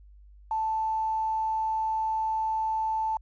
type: tone with quantisation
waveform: sine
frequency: 880 Hz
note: A5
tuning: in tune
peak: -25 dBFS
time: 0.51-3.17 s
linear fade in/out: 2 ms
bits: 9
effects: added 50 Hz sine -49 dBFS peak until 3.21 s + resampled to 16000 Hz